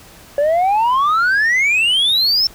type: exponential sweep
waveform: sine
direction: up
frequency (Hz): 561 to 5430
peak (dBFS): -9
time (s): 0.38-2.47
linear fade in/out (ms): 2
effects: tanh soft clip ceiling -11 dBFS + pink hiss -42 dBFS RMS until 2.54 s